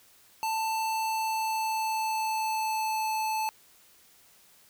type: tone with pitch glide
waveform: square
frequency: 886 to 872.8 Hz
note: A5 to A5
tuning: +12 to -14 cents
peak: -28 dBFS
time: 0.43-3.49 s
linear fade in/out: 0 ms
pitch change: -26 cents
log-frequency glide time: 0.79-3.11 s
effects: white hiss -59 dBFS RMS until 4.69 s